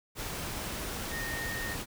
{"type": "tone in noise", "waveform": "sine", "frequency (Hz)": 1846, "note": "A#6", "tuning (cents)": -17, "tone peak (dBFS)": -36, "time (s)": [1.1, 1.77], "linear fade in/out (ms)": 50, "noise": "pink", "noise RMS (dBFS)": -37, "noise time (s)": [0.15, 1.86], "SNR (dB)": -2, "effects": []}